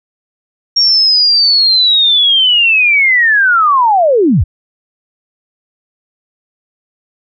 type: linear sweep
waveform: sine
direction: down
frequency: 5588 to 52.5 Hz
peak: -6 dBFS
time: 0.76-4.44 s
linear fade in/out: 10 ms
effects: none